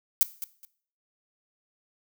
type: noise with echo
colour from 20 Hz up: violet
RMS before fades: -19 dBFS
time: 0.21-0.23 s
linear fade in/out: 0 ms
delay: 210 ms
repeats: 2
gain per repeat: -14 dB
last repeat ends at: 0.65 s
effects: noise-tail reverb RT60 0.5 s tail -17 dB re dry